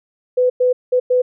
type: tone bursts at uneven times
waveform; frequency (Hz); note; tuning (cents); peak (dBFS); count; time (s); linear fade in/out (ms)
sine; 501; B4; +25; -11; 4; 0.37-0.5 / 0.6-0.73 / 0.92-1 / 1.1-1.22; 10
effects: none